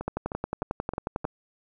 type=two click trains; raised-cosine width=1 ms; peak=-14 / -19 dBFS; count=14 / 5; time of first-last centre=0.08-1.251 / 0.01-1.245 s; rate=11.1 / 3.24 Hz; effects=none